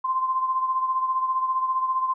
sine beating tone pair, 1040 / 1055 Hz, C6 / C6, -11 / +14 cents, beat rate 15 Hz, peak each -22 / -30 dBFS, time 0.04-2.14 s, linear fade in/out 10 ms, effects none

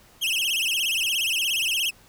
40% pulse tone with vibrato, 2900 Hz, F#7, 35 cents flat, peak -21 dBFS, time 0.21-1.91 s, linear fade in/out 20 ms, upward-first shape sine, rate 17 Hz, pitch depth 210 cents each way, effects pink hiss -54 dBFS RMS until 2.08 s

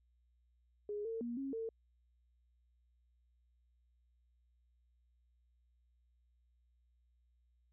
sine tone with pitch steps, 414.5 / 452.4 / 237.4 / 272.1 / 451.4 Hz, G#4 / A4 / A#3 / C#4 / A4, -3 / +48 / +32 / -32 / +44 cents, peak -38 dBFS, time 0.89-1.69 s, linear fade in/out 2 ms, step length 160 ms, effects added 60 Hz sine -70 dBFS peak until 7.72 s

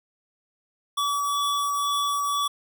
square tone pair together, 1144 / 3430 Hz, D6 / A7, -46 / -45 cents, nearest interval octave + perfect fifth, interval 1901 cents, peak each -24 / -34 dBFS, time 0.97-2.48 s, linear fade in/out 10 ms, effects none

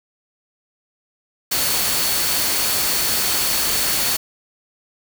sine tone in noise, 4435 Hz, C#8, in tune, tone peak -27 dBFS, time 1.51-4.17 s, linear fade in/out 10 ms, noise white, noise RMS -20 dBFS, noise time 1.51-4.17 s, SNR -10 dB, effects none

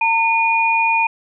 sine tone pair together, 907.3 / 2449 Hz, A#5 / D#7, -47 / -28 cents, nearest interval octave + perfect fourth, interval 1719 cents, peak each -16 dBFS, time 0.01-1.07 s, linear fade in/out 5 ms, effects none

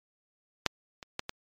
clicks, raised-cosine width 0.2 ms, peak -6 / -25 / -14 / -17 dBFS, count 4, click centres 0.663 / 1.028 / 1.194 / 1.294 s, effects MP3 96 kbps

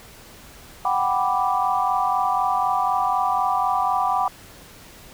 sine chord, G major seventh, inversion third, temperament equal, 740 / 784 / 987.8 / 1174.7 Hz, F#5 / G5 / B5 / D6, 0 / 0 / 0 / 0 cents, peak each -24 dBFS, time 0.85-4.28 s, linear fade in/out 2 ms, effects pink hiss -45 dBFS RMS until 5.13 s

